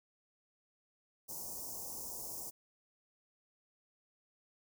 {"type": "band-stop noise", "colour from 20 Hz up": "white", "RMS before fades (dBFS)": -44, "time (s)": [1.28, 2.51], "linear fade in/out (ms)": 20, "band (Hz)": [1000, 5300], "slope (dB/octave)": 48, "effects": []}